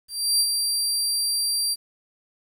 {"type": "tone with ADSR envelope", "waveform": "25% pulse", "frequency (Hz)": 4715, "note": "D8", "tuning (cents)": 6, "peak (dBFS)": -12, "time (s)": [0.08, 1.76], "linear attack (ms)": 320, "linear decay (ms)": 55, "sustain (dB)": -5, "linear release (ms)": 34, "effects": ["9-bit"]}